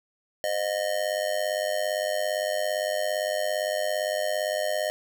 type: tone with amplitude modulation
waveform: square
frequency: 614 Hz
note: D#5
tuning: 23 cents flat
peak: -22 dBFS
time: 0.44-4.9 s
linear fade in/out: 0 ms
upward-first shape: sine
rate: 97.6 Hz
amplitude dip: 85%
effects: none